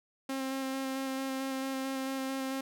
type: tone with vibrato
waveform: sawtooth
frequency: 266.6 Hz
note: C4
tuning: 33 cents sharp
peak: -29 dBFS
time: 0.29-2.61 s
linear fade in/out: 5 ms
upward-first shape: square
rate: 4.5 Hz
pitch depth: 11 cents each way
effects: none